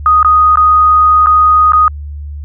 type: tone with dropouts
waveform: sine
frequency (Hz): 1244.5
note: D#6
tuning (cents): 0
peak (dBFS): -4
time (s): 0.06-1.88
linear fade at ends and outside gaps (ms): 1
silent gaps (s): 0.229-0.247 / 0.557-0.572 / 1.261-1.269 / 1.721-1.733
effects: added 73 Hz sine -21 dBFS peak until 2.44 s